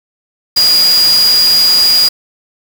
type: tone in noise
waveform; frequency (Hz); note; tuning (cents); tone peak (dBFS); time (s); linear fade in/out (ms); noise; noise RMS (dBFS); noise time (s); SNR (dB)
sine; 4865; D#8; -40; -6; 0.56-2.09; 10; white; -18; 0.56-2.09; +9
effects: none